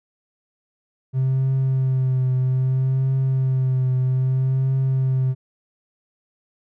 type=tone with vibrato; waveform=triangle; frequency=130.81 Hz; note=C3; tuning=in tune; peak=-14 dBFS; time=1.13-5.35 s; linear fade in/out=50 ms; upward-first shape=triangle; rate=0.62 Hz; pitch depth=33 cents each way; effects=tanh soft clip ceiling -12 dBFS